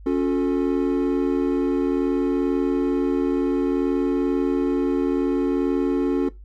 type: chord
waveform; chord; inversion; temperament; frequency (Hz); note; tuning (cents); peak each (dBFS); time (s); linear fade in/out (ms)
triangle; Db augmented; none; equal with one note detuned; 277.2 / 357.8 / 440; Db4 / F4 / A4; 0 / +42 / 0; -19 / -21 / -24; 0.06-6.29; 5
effects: noise-tail reverb RT60 0.2 s tail -18 dB re dry + added 50 Hz sine -39 dBFS peak until 6.44 s